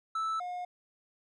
triangle tone pair in turn, 1315 / 717.4 Hz, E6 / F5, -5 / +46 cents, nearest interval minor seventh, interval 1049 cents, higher first, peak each -28 / -33 dBFS, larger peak first, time 0.15-0.4 / 0.4-0.65 s, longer neither, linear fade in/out 5 ms, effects resampled to 24000 Hz

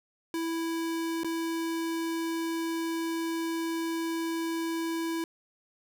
square tone with dropouts, 329.8 Hz, E4, 1 cent sharp, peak -30 dBFS, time 0.34-5.24 s, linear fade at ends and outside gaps 1 ms, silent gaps 1.234-1.245 s, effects none

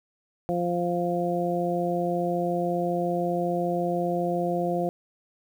harmonic tone, 174.61 Hz, F3, in tune, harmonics 1 / 2 / 3 / 4, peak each -29 / -29 / -29 / -29 dBFS, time 0.49-4.89 s, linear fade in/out 0 ms, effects 9-bit

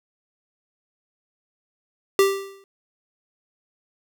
square tone with exponential decay, 392 Hz, G4, in tune, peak -12 dBFS, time 2.19-2.64 s, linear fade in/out 1 ms, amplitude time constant 96 ms, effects none

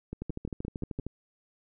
two click trains, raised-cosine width 3 ms, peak -23 / -22 dBFS, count 6 / 12, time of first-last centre 0.13-0.997 / 0.22-1.066 s, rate 5.77 / 13 Hz, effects none

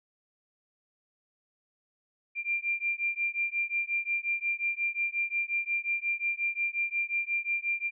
sine beating tone pair, 2378 / 2383.6 Hz, D7 / D7, +21 / +25 cents, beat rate 5.6 Hz, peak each -31 / -31 dBFS, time 2.35-7.91 s, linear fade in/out 50 ms, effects none

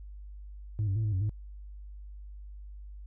sine tone with pitch steps, 106.2 / 97 / 110.7 / 106.2 / 93.3 / 105.6 Hz, G#2 / G2 / A2 / G#2 / F#2 / G#2, +39 / -18 / +11 / +39 / +15 / +29 cents, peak -24 dBFS, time 0.79-1.294 s, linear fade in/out 0 ms, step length 84 ms, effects tanh soft clip ceiling -25 dBFS + added 50 Hz sine -42 dBFS peak until 3.06 s

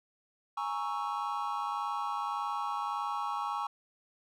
triangle chord, A# half-diminished seventh, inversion third, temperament equal, 830.6 / 932.3 / 1108.7 / 1318.5 Hz, G#5 / A#5 / C#6 / E6, 0 / 0 / 0 / 0 cents, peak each -35 / -37 / -34 / -38 dBFS, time 0.57-3.67 s, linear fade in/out 5 ms, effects none

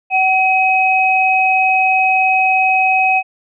sine tone pair together, 755 / 2538 Hz, F#5 / D#7, +35 / +34 cents, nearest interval octave + major sixth, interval 2099 cents, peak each -13 dBFS, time 0.1-3.23 s, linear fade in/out 50 ms, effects none

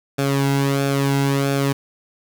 sawtooth tone with flanger, 138.59 Hz, C#3, in tune, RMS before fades -19 dBFS, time 0.18-1.73 s, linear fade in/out 10 ms, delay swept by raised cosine 1 to 1.71 ms, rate 1.5 Hz, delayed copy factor -0.65, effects 7-bit

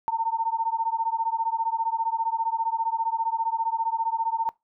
sine beating tone pair, 900 / 915 Hz, A5 / A#5, +39 / -32 cents, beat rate 15 Hz, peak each -26 dBFS, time 0.08-4.49 s, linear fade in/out 0 ms, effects noise-tail reverb RT60 0.2 s tail -23 dB re dry

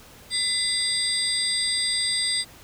sine tone cluster, 2014 / 3569 / 3836 / 4797 / 8300 Hz, B6 / A7 / A#7 / D8 / C9, +33 / +24 / +49 / +36 / -15 cents, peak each -31 / -30 / -33 / -25 / -28 dBFS, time 0.3-2.45 s, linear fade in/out 50 ms, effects pink hiss -48 dBFS RMS until 2.63 s

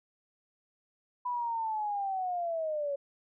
sine linear sweep, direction down, 993 to 554.4 Hz, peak -30 dBFS, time 1.25-2.96 s, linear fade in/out 10 ms, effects none

